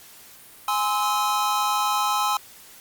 square chord, Ab augmented, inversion none, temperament just, 830.6 / 1038.3 / 1297.8 Hz, Ab5 / C6 / E6, 0 / -14 / -27 cents, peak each -26 dBFS, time 0.68-2.37 s, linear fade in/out 2 ms, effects white hiss -47 dBFS RMS until 2.8 s + Opus 48 kbps

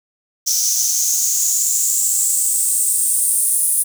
white noise with high-pass filter sweep, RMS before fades -17 dBFS, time 0.46-3.84 s, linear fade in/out 20 ms, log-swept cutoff 5800 to 9900 Hz, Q 6.7, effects none

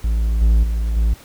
triangle tone with level steps, 55.7 Hz, A1, 22 cents sharp, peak -13 / -8 / -15 / -11 dBFS, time 0.04-1.14 s, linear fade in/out 5 ms, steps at 0.41 / 0.63 / 0.96 s, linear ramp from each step 10 ms, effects pink hiss -44 dBFS RMS until 1.24 s

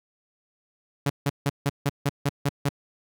sawtooth tone bursts, 141.7 Hz, C#3, 38 cents sharp, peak -17 dBFS, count 9, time 1.06-2.691 s, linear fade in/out 5 ms, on 39 ms, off 160 ms, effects none

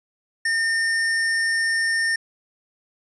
square tone, 1817 Hz, A#6, 45 cents flat, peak -20 dBFS, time 0.45-2.16 s, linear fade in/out 5 ms, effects resampled to 22050 Hz + 10-bit

